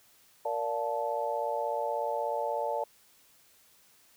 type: chord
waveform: sine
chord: Bb major seventh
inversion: none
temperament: just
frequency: 466.2 / 582.7 / 699.2 / 874.1 Hz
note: Bb4 / D5 / F5 / A5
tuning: 0 / -14 / +2 / -12 cents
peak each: -36 / -33 / -37 / -33 dBFS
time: 0.45-2.84 s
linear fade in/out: 5 ms
effects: white hiss -62 dBFS RMS until 4.16 s